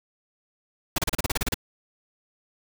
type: noise bursts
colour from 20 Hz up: pink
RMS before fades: -24 dBFS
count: 11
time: 0.96-1.543 s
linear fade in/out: 5 ms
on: 23 ms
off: 33 ms
effects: none